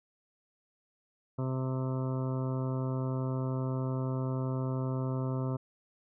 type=harmonic tone; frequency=130.4 Hz; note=C3; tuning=5 cents flat; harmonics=1 / 2 / 3 / 4 / 5 / 7 / 8 / 9 / 10; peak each=-31 / -37 / -41 / -43 / -45 / -48 / -49 / -50 / -51 dBFS; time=1.38-5.57 s; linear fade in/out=10 ms; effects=none